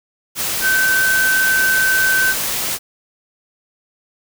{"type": "tone in noise", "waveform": "sine", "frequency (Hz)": 1537, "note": "G6", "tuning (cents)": -35, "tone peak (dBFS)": -13, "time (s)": [0.61, 2.35], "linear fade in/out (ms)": 50, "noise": "white", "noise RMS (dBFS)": -21, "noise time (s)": [0.35, 2.79], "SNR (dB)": 5, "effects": []}